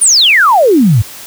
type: exponential sweep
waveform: sine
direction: down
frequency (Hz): 9910 to 96.2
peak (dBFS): -4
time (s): 0.01-1.02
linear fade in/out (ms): 10
effects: white hiss -30 dBFS RMS until 1.26 s + high-pass 60 Hz 12 dB/octave